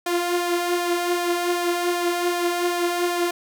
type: tone with flanger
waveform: sawtooth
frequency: 350 Hz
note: F4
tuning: 4 cents sharp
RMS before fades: -23 dBFS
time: 0.06-3.31 s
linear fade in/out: 5 ms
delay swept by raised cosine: 1.6 to 4.2 ms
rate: 2.6 Hz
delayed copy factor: +0.5
effects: none